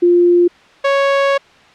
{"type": "tone pair in turn", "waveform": ["sine", "sawtooth"], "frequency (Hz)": [350, 554.3], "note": ["F4", "C#5"], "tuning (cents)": [4, 0], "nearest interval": "minor sixth", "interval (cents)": 796, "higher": "second", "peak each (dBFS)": -7, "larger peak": "neither", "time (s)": [[0.02, 0.48], [0.84, 1.38]], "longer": "second", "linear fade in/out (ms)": 10, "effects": ["white hiss -45 dBFS RMS until 1.74 s", "low-pass 3000 Hz 12 dB/octave"]}